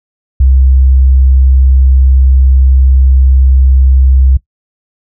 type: tone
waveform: sine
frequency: 65.6 Hz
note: C2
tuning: 5 cents sharp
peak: -3 dBFS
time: 0.4-4.37 s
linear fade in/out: 5 ms
effects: noise-tail reverb RT60 0.1 s tail -19 dB re dry